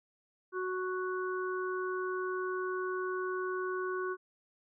harmonic tone, 370 Hz, F#4, in tune, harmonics 1 / 3 / 4, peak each -34 / -39 / -40 dBFS, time 0.52-4.17 s, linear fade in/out 50 ms, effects none

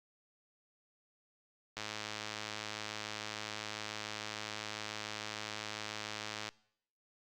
click train, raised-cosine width 0.2 ms, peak -22 dBFS, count 506, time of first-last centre 1.77-6.49 s, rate 107 Hz, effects noise-tail reverb RT60 0.7 s tail -23 dB re dry + Opus 48 kbps

